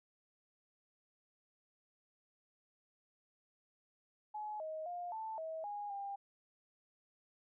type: tone with pitch steps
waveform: sine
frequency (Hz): 847 / 629 / 706 / 882 / 642 / 823 / 798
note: G#5 / D#5 / F5 / A5 / E5 / G#5 / G5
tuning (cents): +34 / +19 / +19 / +4 / -46 / -16 / +31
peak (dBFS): -40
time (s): 4.34-6.16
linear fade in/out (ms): 10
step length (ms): 260
effects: none